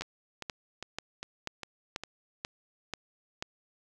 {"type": "two click trains", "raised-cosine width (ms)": 0.2, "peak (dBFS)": [-17, -21], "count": [8, 6], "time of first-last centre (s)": [[0.01, 3.425], [0.02, 2.036]], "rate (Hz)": [2.05, 2.48], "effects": []}